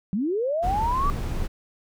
sine linear sweep, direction up, 176.3 to 1176 Hz, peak -22 dBFS, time 0.13-1.1 s, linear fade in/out 0 ms
brown noise, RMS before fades -27 dBFS, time 0.62-1.48 s, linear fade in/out 20 ms
effects none

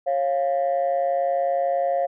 sine tone pair together, 547 / 698 Hz, C#5 / F5, -23 / -1 cents, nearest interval major third, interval 422 cents, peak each -21 dBFS, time 0.06-2.07 s, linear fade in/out 20 ms, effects tanh soft clip ceiling -15 dBFS

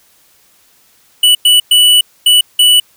square tone bursts at uneven times, 2960 Hz, F#7, in tune, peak -5 dBFS, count 5, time 1.23-1.35 / 1.45-1.6 / 1.71-2.01 / 2.26-2.41 / 2.59-2.8 s, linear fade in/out 5 ms, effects white hiss -50 dBFS RMS until 2.96 s

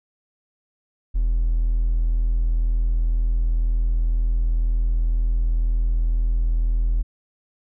triangle tone with hard clipping, 41 Hz, E1, 9 cents flat, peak -17 dBFS, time 1.14-7.03 s, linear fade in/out 20 ms, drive 3 dB, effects none

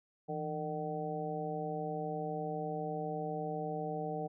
harmonic tone with a mistuned harmonic, 152 Hz, D#3, 40 cents flat, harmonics 1 / 2 / 3 / 4 / 5, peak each -41 / -45 / -40 / -43 / -40 dBFS, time 0.28-4.28 s, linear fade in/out 20 ms, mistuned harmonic 1, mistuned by +130 cents, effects none

